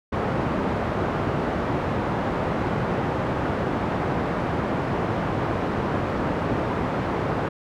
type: band-pass noise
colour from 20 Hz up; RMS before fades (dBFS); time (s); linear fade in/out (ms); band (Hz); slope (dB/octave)
pink; -25; 0.12-7.49; 10; 100 to 1200; 12
effects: none